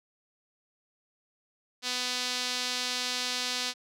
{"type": "tone with band-pass filter", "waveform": "sawtooth", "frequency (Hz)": 249.6, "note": "B3", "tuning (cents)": 19, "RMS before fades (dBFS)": -32, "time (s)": [1.82, 3.74], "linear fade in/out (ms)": 50, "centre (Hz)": 4500, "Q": 1.7, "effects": []}